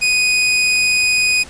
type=tone; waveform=sawtooth; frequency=2489 Hz; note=D#7; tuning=in tune; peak=-9 dBFS; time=0.01-1.44 s; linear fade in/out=20 ms; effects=pink hiss -38 dBFS RMS until 1.49 s + resampled to 22050 Hz